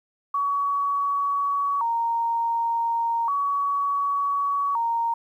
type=tone with vibrato; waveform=sine; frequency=1023 Hz; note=C6; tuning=39 cents flat; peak=-21 dBFS; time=0.34-5.14 s; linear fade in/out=5 ms; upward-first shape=square; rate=0.34 Hz; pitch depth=170 cents each way; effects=10-bit